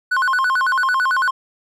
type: tone with vibrato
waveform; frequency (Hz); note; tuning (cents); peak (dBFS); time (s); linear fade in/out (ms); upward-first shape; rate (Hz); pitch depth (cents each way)
triangle; 1255; D#6; +15; -13; 0.11-1.31; 10; square; 9; 290
effects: none